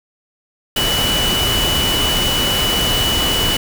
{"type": "tone in noise", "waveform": "sine", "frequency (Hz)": 2960, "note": "F#7", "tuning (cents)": 0, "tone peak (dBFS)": -17, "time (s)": [0.76, 3.57], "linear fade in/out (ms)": 5, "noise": "pink", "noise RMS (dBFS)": -19, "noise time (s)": [0.76, 3.57], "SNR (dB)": -1, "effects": []}